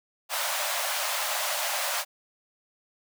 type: high-pass noise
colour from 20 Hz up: pink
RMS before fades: -29 dBFS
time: 0.29-2.05 s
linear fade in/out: 50 ms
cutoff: 560 Hz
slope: 96 dB/octave
effects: none